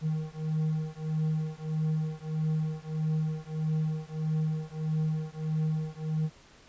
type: beating tone pair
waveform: triangle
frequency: 155.56 / 157.16 Hz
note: D#3 / D#3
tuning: 0 / +18 cents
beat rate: 1.6 Hz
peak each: -29 dBFS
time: 0.01-6.3 s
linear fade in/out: 50 ms
effects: pink hiss -56 dBFS RMS until 6.68 s + resampled to 16000 Hz